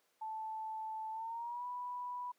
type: tone with pitch glide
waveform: sine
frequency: 877 to 984.4 Hz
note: A5 to B5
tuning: -6 to -6 cents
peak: -39 dBFS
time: 0.21-2.32 s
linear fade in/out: 10 ms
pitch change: +200 cents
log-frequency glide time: 1.11-1.65 s
effects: pink hiss -75 dBFS RMS until 2.38 s + high-pass 400 Hz 12 dB/octave